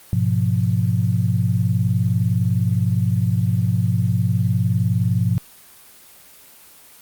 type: chord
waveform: sine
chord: F diminished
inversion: first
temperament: equal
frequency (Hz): 103.83 / 123.47 / 174.61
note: Ab2 / Cb3 / F3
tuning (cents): 0 / 0 / 0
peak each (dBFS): -19 / -20 / -22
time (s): 0.13-5.38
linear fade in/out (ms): 0
effects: white hiss -46 dBFS RMS until 7.01 s + Opus 24 kbps